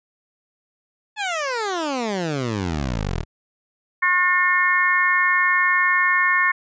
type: exponential sweep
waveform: 15% pulse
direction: down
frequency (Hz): 878 to 36.42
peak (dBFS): -16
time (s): 1.16-3.25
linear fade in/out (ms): 50
type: harmonic tone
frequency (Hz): 360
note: F#4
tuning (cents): -47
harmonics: 3 / 4 / 5 / 6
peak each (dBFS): -21 / -27 / -18 / -22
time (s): 4.02-6.52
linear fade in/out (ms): 10
effects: resampled to 16000 Hz